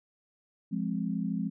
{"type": "chord", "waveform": "sine", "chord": "F minor", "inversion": "none", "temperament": "equal", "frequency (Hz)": [174.61, 207.7, 261.6], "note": ["F3", "Ab3", "C4"], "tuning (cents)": [0, 0, 0], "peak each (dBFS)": [-33, -32, -35], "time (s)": [0.71, 1.5], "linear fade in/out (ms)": 20, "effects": []}